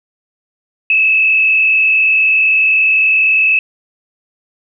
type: tone with frequency modulation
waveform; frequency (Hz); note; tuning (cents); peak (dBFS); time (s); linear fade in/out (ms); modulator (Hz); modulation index
sine; 2596; E7; -27; -8; 0.9-3.59; 2; 39.8; 1.5
effects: none